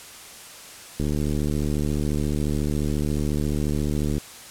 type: click train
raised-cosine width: 3 ms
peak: -13 dBFS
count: 237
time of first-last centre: 1-4.181 s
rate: 74.2 Hz
effects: white hiss -42 dBFS RMS until 4.5 s + low-pass 11000 Hz 12 dB/octave